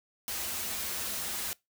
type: noise with comb filter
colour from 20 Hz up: white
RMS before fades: -35 dBFS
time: 0.28-1.53 s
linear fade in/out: 0 ms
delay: 6.9 ms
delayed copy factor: -0.9
effects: noise-tail reverb RT60 0.2 s tail -23 dB re dry